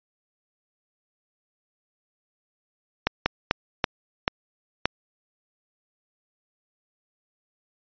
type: slowing click train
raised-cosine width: 0.3 ms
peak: -3 dBFS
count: 6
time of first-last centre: 3.07-4.856 s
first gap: 190 ms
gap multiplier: 1.32
effects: resampled to 11025 Hz